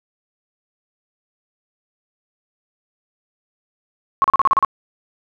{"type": "tone bursts", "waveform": "sine", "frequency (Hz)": 1091, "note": "C#6", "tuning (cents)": -28, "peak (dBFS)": -10, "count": 8, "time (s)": [4.22, 4.648], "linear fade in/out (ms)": 0, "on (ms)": 22, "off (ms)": 36, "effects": []}